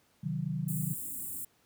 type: chord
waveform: sine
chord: C diminished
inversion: none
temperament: equal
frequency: 130.81 / 155.56 / 185 Hz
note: C3 / Eb3 / Gb3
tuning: 0 / 0 / 0 cents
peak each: -37 / -33 / -36 dBFS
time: 0.23-0.94 s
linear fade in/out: 10 ms
type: band-stop noise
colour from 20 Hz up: white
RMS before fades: -39 dBFS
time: 0.68-1.45 s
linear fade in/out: 5 ms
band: 350 to 7400 Hz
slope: 96 dB/octave
effects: pink hiss -68 dBFS RMS until 1.65 s + high-pass 80 Hz 12 dB/octave